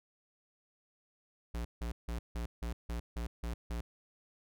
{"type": "tone bursts", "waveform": "square", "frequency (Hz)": 58.27, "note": "A#1", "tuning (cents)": 0, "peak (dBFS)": -36, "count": 9, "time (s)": [1.54, 3.81], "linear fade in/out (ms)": 5, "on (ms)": 110, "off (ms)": 160, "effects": []}